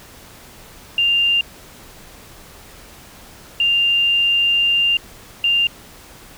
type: tone bursts at uneven times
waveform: sine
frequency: 2794 Hz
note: F7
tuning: in tune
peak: -13 dBFS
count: 3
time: 0.98-1.41 / 3.6-4.97 / 5.44-5.67 s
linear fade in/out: 2 ms
effects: pink hiss -42 dBFS RMS until 6.37 s